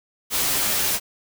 white noise with comb filter, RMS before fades -22 dBFS, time 0.3-1 s, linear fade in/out 50 ms, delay 12 ms, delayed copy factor -0.6, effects none

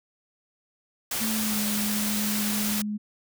white noise, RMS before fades -29 dBFS, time 1.11-2.82 s, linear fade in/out 5 ms
sine tone with pitch glide, 219.9 to 209.6 Hz, A3 to G#3, -1 to +16 cents, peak -27 dBFS, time 1.2-2.98 s, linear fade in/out 20 ms, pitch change -83 cents, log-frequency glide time 1.34-1.6 s
effects none

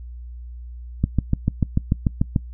click train, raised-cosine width 5 ms, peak -5 dBFS, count 10, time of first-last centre 1.04-2.362 s, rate 6.81 Hz, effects noise-tail reverb RT60 0.1 s tail -22 dB re dry + added 60 Hz sine -33 dBFS peak until 2.53 s

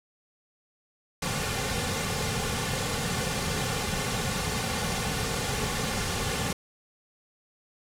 pink noise with comb filter, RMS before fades -29 dBFS, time 1.22-6.53 s, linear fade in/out 5 ms, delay 3.1 ms, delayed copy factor -0.7, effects low-pass 10000 Hz 12 dB/octave

